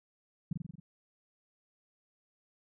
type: tone with echo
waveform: sine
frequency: 164.81 Hz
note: E3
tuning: in tune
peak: -28 dBFS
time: 0.51-0.53 s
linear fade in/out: 5 ms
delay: 45 ms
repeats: 6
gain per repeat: -3 dB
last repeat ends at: 0.8 s
effects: none